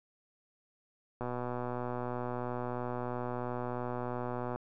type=click train; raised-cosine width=1 ms; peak=-23 dBFS; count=413; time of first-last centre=1.21-4.56 s; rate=123 Hz; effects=none